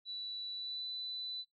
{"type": "tone with pitch glide", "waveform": "sine", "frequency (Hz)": [3951, 3990], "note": ["B7", "B7"], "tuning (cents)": [0, 17], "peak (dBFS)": -39, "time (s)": [0.05, 1.45], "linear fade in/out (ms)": 50, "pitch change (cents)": 17, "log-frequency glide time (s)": [0.54, 0.86], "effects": ["noise-tail reverb RT60 0.2 s tail -22 dB re dry"]}